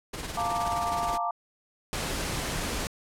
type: noise with tremolo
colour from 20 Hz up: pink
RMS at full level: -34 dBFS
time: 0.13-1.18 s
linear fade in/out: 10 ms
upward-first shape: sine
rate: 19 Hz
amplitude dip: 50%
type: chord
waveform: sine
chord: Bb major seventh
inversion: second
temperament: equal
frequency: 698.5 / 880 / 932.3 / 1174.7 Hz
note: F5 / A5 / Bb5 / D6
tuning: 0 / 0 / 0 / 0 cents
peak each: -30 / -34 / -34 / -31 dBFS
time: 0.37-1.31 s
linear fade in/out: 5 ms
type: noise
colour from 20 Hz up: pink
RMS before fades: -31 dBFS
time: 1.93-2.87 s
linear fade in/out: 0 ms
effects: low-pass 11000 Hz 12 dB/octave